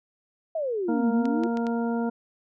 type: exponential two-way sweep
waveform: sine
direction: down then up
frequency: 670 to 212.8 to 350.1 Hz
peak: -25 dBFS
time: 0.55-1.47 s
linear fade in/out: 5 ms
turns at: 1.11 s
type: harmonic tone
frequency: 233.1 Hz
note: A#3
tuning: in tune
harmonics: 1 / 2 / 3 / 4 / 6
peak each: -25 / -31 / -35 / -37 / -41 dBFS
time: 0.88-2.1 s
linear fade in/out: 10 ms
type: clicks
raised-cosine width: 0.2 ms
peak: -22 dBFS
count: 4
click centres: 1.255 / 1.436 / 1.572 / 1.668 s
effects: none